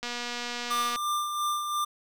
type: click train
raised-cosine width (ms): 0.2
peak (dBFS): -17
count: 225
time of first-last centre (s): 0.03-0.959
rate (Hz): 241
type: tone with tremolo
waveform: square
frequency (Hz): 1191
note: D6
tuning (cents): +24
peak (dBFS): -26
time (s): 0.7-1.85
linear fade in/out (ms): 10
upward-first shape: sine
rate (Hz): 2.9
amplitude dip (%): 45
effects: none